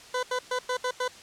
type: tone bursts at uneven times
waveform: 20% pulse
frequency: 502 Hz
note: B4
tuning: 28 cents sharp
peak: -21 dBFS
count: 6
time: 0.14-0.23 / 0.31-0.39 / 0.51-0.59 / 0.69-0.77 / 0.84-0.91 / 1-1.08 s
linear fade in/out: 5 ms
effects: white hiss -48 dBFS RMS until 1.22 s + low-pass 7000 Hz 12 dB/octave